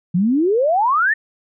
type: exponential sweep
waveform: sine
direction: up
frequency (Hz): 166.4 to 1864.7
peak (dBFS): -13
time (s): 0.14-1.14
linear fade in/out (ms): 10
effects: none